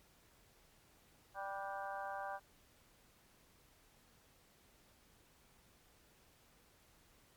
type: harmonic tone with a mistuned harmonic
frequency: 196.2 Hz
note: G3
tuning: 2 cents sharp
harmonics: 3 / 4 / 5 / 6 / 7 / 8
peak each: -48 / -44 / -49 / -50 / -53 / -50 dBFS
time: 1.34-2.4 s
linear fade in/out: 50 ms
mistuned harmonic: 7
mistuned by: +85 cents
effects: pink hiss -68 dBFS RMS until 7.36 s + MP3 96 kbps